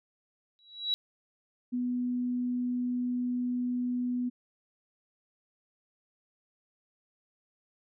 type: tone with exponential growth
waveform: sine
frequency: 3898 Hz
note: B7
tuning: 23 cents flat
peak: -23 dBFS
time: 0.59-0.94 s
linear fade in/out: 0 ms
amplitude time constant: 74 ms
type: tone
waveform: sine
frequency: 246.9 Hz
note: B3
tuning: in tune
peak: -28 dBFS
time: 1.72-4.3 s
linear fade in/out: 20 ms
effects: none